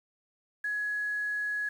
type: tone with quantisation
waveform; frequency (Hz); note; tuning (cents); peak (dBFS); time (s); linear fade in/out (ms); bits
sine; 1680; G#6; +19; -29; 0.64-1.69; 5; 9
effects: none